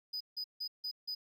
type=tone bursts; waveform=triangle; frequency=4978 Hz; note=D#8; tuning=in tune; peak=-35 dBFS; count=5; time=0.13-1.15 s; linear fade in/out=10 ms; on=76 ms; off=160 ms; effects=none